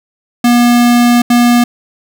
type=tone bursts at uneven times; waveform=square; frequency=240.5 Hz; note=B3; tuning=46 cents flat; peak=-6 dBFS; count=2; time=0.44-1.22 / 1.3-1.64 s; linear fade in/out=5 ms; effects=none